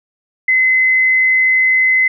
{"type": "tone", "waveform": "sine", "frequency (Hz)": 2043, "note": "C7", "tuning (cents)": -42, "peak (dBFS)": -9, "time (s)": [0.48, 2.08], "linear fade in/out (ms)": 5, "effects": []}